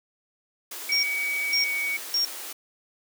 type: high-pass noise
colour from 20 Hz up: white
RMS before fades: -37 dBFS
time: 0.71-2.53 s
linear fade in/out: 5 ms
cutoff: 260 Hz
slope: 96 dB/octave
type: tone with pitch glide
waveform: sine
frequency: 2265 to 2247 Hz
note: C#7 to C#7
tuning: +37 to +23 cents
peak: -25 dBFS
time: 0.89-1.97 s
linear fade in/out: 5 ms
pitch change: -14 cents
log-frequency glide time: 1.49-1.68 s
type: tone bursts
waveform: sine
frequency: 5560 Hz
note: F8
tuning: 9 cents flat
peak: -21 dBFS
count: 3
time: 0.92-2.25 s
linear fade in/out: 2 ms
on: 110 ms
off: 500 ms
effects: none